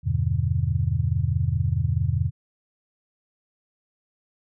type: chord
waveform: sine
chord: E minor seventh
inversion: none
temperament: just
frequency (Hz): 82.41 / 98.89 / 123.61 / 148.33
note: E2 / G2 / B2 / D3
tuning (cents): 0 / +16 / +2 / +18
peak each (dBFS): -26 / -25 / -25 / -28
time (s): 0.03-2.31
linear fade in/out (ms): 50
effects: none